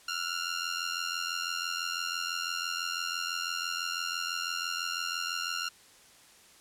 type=ring-modulated tone; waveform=15% pulse; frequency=1396.9 Hz; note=F6; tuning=in tune; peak=-22 dBFS; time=0.08-5.69 s; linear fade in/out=5 ms; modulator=43 Hz; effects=white hiss -57 dBFS RMS until 6.6 s + low-pass 10000 Hz 12 dB/octave